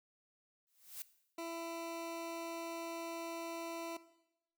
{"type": "noise with exponential growth", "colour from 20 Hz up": "blue", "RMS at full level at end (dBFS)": -42, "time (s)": [0.67, 1.02], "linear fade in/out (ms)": 0, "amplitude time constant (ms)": 74}
{"type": "tone", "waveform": "20% pulse", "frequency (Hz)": 333.6, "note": "E4", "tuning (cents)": 21, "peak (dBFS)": -36, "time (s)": [1.38, 3.97], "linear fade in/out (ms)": 5}
{"effects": ["noise-tail reverb RT60 0.9 s tail -17 dB re dry"]}